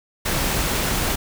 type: noise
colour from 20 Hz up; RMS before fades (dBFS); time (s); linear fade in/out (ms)
pink; -22; 0.25-1.16; 10
effects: none